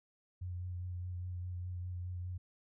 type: tone with vibrato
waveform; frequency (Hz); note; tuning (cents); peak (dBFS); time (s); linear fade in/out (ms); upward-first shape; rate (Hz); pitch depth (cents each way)
sine; 89.7; F2; +47; -38; 0.41-2.38; 10; sine; 4.9; 21
effects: none